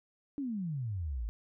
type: exponential sweep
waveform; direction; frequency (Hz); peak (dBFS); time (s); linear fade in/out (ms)
sine; down; 295.3 to 50.6; -33; 0.38-1.29; 0
effects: none